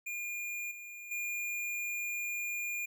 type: tone with level steps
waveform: square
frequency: 2418 Hz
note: D7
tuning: 50 cents sharp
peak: -37 / -45 / -35 dBFS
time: 0.06-2.86 s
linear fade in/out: 10 ms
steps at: 0.71 / 1.11 s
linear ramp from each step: 5 ms
effects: none